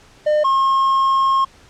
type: tone pair in turn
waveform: triangle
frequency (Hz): 604 / 1076.2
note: D5 / C6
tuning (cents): +48 / +48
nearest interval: minor seventh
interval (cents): 1000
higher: second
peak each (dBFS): -11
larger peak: neither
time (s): 0.26-0.44 / 0.44-1.45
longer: second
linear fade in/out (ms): 10
effects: pink hiss -48 dBFS RMS until 1.69 s + low-pass 7000 Hz 12 dB/octave